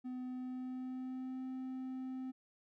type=tone with pitch glide; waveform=triangle; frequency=252.8 to 259.3 Hz; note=B3 to C4; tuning=+41 to -15 cents; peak=-38 dBFS; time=0.04-2.32 s; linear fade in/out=20 ms; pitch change=+44 cents; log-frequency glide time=0.23-1.44 s; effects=none